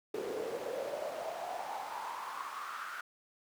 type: noise with high-pass filter sweep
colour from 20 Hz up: brown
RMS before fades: -40 dBFS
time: 0.14-3.01 s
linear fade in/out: 5 ms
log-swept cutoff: 400 to 1400 Hz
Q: 6.5
effects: none

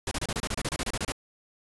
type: noise bursts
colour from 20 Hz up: pink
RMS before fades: -30 dBFS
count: 15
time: 0.07-1.121 s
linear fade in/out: 2 ms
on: 43 ms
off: 29 ms
effects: resampled to 24000 Hz

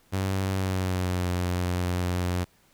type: tone with pitch glide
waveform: sawtooth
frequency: 95.9 to 89.48 Hz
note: G2 to F2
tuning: -37 to +43 cents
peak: -21 dBFS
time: 0.12-2.45 s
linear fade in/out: 20 ms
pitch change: -120 cents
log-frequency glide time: 0.51-1.24 s
effects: pink hiss -62 dBFS RMS until 2.73 s

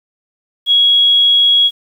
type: tone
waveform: sine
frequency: 3322 Hz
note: G#7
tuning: in tune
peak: -7 dBFS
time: 0.66-1.71 s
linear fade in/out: 50 ms
effects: 7-bit

